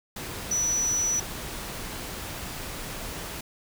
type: tone in noise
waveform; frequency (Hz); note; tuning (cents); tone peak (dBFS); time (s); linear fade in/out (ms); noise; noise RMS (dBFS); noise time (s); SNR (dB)
sine; 5920; F#8; 0; -23; 0.51-1.2; 5; pink; -36; 0.16-3.41; +10
effects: none